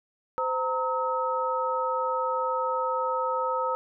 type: tone cluster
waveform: sine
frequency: 515 / 922 / 1282 Hz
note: C5 / A#5 / E6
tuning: -28 / -19 / -49 cents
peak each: -29 dBFS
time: 0.38-3.75 s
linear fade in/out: 0 ms
effects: none